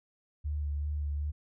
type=tone with vibrato; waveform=sine; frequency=73.5 Hz; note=D2; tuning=2 cents sharp; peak=-30 dBFS; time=0.44-1.32 s; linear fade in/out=20 ms; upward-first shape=sine; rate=2.6 Hz; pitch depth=25 cents each way; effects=none